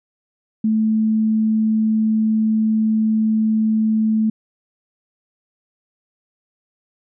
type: tone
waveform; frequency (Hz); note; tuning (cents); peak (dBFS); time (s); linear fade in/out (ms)
sine; 218.7; A3; -10; -14; 0.64-4.3; 5
effects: none